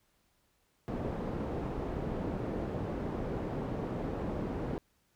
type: low-pass noise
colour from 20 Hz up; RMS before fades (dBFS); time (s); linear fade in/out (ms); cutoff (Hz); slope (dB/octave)
white; -36; 0.88-4.78; 0; 420; 12
effects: pink hiss -73 dBFS RMS until 5.15 s